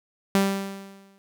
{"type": "tone with exponential decay", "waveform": "sawtooth", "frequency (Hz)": 196, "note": "G3", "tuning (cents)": 0, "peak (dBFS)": -13, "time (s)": [0.35, 1.18], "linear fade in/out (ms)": 0, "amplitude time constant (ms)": 180, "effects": []}